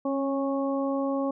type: harmonic tone with a mistuned harmonic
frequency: 275.1 Hz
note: C#4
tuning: 13 cents flat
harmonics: 1 / 2 / 3 / 4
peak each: -27 / -29 / -37 / -36 dBFS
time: 0.05-1.31 s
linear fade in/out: 5 ms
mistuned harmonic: 1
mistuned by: -15 cents
effects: none